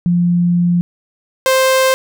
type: tone pair in turn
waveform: sine / sawtooth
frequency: 174.61 / 524.2 Hz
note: F3 / C5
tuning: 0 / +3 cents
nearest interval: octave + perfect fifth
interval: 1903 cents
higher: second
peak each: -10 / -6 dBFS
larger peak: second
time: 0.06-0.81 / 1.46-1.94 s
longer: first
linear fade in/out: 0 ms
effects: none

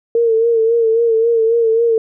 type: tone with vibrato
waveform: sine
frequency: 456.6 Hz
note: A#4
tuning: 36 cents flat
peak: -10 dBFS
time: 0.15-1.98 s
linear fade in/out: 2 ms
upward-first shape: sine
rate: 3.7 Hz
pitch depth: 48 cents each way
effects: none

